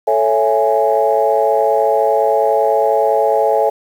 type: chord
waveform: sine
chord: A major seventh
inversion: none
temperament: equal with one note detuned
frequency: 440 / 554.4 / 664.2 / 830.6 Hz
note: A4 / C#5 / E5 / G#5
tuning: 0 / 0 / +13 / 0 cents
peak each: -16 dBFS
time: 0.07-3.7 s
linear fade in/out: 10 ms
effects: tanh soft clip ceiling -1 dBFS + 7-bit